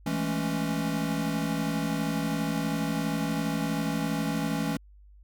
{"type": "chord", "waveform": "square", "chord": "A major seventh", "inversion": "second", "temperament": "equal", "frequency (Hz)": [164.81, 207.7, 220, 277.2], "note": ["E3", "G#3", "A3", "C#4"], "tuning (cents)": [0, 0, 0, 0], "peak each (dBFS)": [-32, -35, -35, -32], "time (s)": [0.06, 4.77], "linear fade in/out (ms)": 5, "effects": ["added 50 Hz sine -50 dBFS peak until 5.23 s"]}